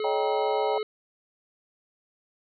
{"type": "harmonic tone", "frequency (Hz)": 428.4, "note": "A4", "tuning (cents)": -46, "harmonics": [1, 3, 5, 7, 9, 10], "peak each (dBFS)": [-27, -39, -42, -45, -45, -48], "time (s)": [0, 0.83], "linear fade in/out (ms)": 2}
{"type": "chord", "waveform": "sine", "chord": "Eb dominant seventh", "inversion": "third", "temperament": "equal with one note detuned", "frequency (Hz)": [554.4, 622.3, 784, 946.4], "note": ["Db5", "Eb5", "G5", "Bb5"], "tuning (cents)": [0, 0, 0, 26], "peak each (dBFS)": [-30, -32, -29, -31], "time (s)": [0.04, 0.78], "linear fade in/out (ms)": 2}
{"effects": []}